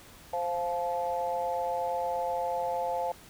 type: chord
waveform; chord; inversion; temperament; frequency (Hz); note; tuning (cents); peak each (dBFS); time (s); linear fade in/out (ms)
sine; F major; second; equal with one note detuned; 523.3 / 698.5 / 865.4; C5 / F5 / A5; 0 / 0 / -29; -32; 0.33-3.12; 5
effects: tanh soft clip ceiling -19 dBFS + pink hiss -52 dBFS RMS until 3.29 s